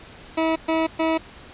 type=tone bursts; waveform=20% pulse; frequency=322.5 Hz; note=E4; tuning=38 cents flat; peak=-14 dBFS; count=3; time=0.37-1.18 s; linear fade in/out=10 ms; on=190 ms; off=120 ms; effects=pink hiss -44 dBFS RMS until 1.53 s + resampled to 8000 Hz